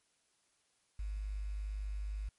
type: tone with quantisation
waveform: sine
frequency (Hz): 51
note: G#1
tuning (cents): -31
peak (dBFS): -36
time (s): 0.99-2.29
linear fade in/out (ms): 5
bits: 10
effects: white hiss -75 dBFS RMS until 2.38 s + MP3 48 kbps